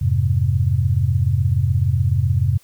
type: chord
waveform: sine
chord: F minor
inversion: none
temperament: equal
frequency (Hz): 87.31 / 103.83 / 130.81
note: F2 / Ab2 / C3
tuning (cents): 0 / 0 / 0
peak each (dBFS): -19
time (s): 0.01-2.58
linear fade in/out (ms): 10
effects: white hiss -54 dBFS RMS until 2.63 s